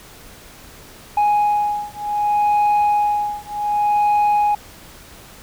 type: beating tone pair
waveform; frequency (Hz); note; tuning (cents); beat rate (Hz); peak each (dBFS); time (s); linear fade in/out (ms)
sine; 830.6 / 831.26; G#5 / G#5; 0 / +1; 0.66; -16; 1.17-4.55; 5
effects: tanh soft clip ceiling -12 dBFS + pink hiss -42 dBFS RMS until 5.42 s